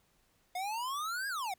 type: exponential two-way sweep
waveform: square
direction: up then down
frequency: 710 to 1661.2 to 710 Hz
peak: -35 dBFS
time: 0.55-1.54 s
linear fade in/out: 5 ms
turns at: 1.28 s
effects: pink hiss -71 dBFS RMS until 1.58 s